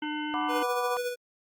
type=harmonic tone; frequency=301.3 Hz; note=D4; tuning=44 cents sharp; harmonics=1 / 3 / 5 / 7 / 9 / 10; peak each=-32 / -37 / -39 / -42 / -48 / -41 dBFS; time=0.02-0.63 s; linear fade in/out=5 ms
type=chord; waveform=sine; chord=B minor; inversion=second; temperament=equal; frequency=740 / 987.8 / 1174.7 Hz; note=F#5 / B5 / D6; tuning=0 / 0 / 0 cents; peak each=-33 dBFS; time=0.34-0.97 s; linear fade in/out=0 ms
type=tone with tremolo; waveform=square; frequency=490.7 Hz; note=B4; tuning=11 cents flat; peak=-28 dBFS; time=0.48-1.16 s; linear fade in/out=50 ms; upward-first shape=sine; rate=14 Hz; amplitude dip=45%
effects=Opus 48 kbps